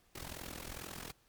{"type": "noise with amplitude modulation", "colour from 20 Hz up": "pink", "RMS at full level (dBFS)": -42, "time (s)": [0.15, 1.12], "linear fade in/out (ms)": 5, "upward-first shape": "sine", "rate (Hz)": 42.3, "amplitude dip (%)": 85, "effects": ["pink hiss -70 dBFS RMS until 1.28 s", "MP3 96 kbps"]}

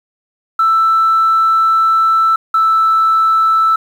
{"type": "tone pair in turn", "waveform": "sine", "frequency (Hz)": [1325, 1319.2], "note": ["E6", "E6"], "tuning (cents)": [9, 1], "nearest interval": "unison", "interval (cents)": 8, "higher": "first", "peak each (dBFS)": -7, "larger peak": "neither", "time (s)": [[0.59, 2.36], [2.54, 3.76]], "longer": "first", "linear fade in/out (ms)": 5, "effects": ["tanh soft clip ceiling -5 dBFS", "7-bit"]}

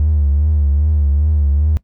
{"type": "tone with vibrato", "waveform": "triangle", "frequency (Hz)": 73.7, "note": "D2", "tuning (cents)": 7, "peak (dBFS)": -8, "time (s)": [0, 1.77], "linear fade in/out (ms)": 0, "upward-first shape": "triangle", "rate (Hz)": 2.5, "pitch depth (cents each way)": 96, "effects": ["noise-tail reverb RT60 0.1 s tail -20 dB re dry", "tanh soft clip ceiling -6 dBFS"]}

